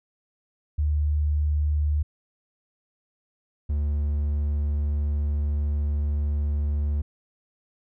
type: tone pair in turn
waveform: sine / triangle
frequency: 74.7 / 73.2 Hz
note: D2 / D2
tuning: +30 / -5 cents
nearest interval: unison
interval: 35 cents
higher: first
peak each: -20 dBFS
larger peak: neither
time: 0.78-2.03 / 3.69-7.02 s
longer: second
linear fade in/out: 10 ms
effects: none